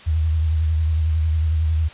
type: tone with vibrato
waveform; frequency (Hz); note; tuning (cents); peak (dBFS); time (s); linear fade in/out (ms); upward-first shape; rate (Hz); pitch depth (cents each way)
sine; 79.2; D#2; +31; -16; 0.06-1.89; 20; triangle; 11; 70
effects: white hiss -42 dBFS RMS until 1.93 s + resampled to 8000 Hz